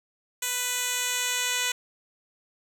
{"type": "tone with band-pass filter sweep", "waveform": "10% pulse", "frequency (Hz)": 495.8, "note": "B4", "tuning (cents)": 7, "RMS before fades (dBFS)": -28, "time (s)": [0.42, 1.72], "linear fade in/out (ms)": 5, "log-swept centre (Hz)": [8800, 5500], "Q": 0.9, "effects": []}